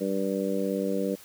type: harmonic tone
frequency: 97.4 Hz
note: G2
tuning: 11 cents flat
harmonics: 2 / 3 / 4 / 5 / 6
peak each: -30 / -32 / -34 / -30 / -35 dBFS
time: 0-1.16 s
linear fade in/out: 20 ms
effects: white hiss -50 dBFS RMS until 1.24 s